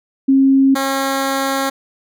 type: tone pair in turn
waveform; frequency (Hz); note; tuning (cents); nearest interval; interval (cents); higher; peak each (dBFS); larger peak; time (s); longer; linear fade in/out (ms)
sine / 10% pulse; 269.9 / 271.1; C#4 / C#4; -46 / -38; unison; 8; second; -8; neither; 0.28-0.75 / 0.75-1.7; second; 10
effects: none